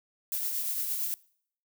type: noise with tremolo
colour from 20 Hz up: violet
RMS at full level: -30 dBFS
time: 0.32-1.14 s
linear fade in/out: 0 ms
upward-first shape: triangle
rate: 8.8 Hz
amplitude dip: 40%
effects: noise-tail reverb RT60 0.6 s tail -23 dB re dry